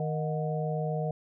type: harmonic tone with a mistuned harmonic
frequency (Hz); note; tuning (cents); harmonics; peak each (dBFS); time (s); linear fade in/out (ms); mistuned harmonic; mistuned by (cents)
155.56; D#3; 0; 1 / 3 / 4 / 5; -30 / -35 / -36 / -37; 0-1.11; 2; 5; -110
effects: none